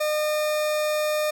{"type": "tone", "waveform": "40% pulse", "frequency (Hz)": 607, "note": "D#5", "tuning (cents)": -43, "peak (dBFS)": -21, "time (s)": [0, 1.31], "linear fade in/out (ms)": 10, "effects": []}